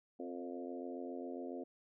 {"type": "harmonic tone with a mistuned harmonic", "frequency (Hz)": 87.31, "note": "F2", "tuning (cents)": 0, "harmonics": [3, 4, 5, 6, 7, 8], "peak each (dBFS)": [-45, -47, -49, -51, -52, -53], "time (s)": [0.19, 1.64], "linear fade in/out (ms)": 10, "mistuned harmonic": 5, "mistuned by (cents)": 24, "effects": []}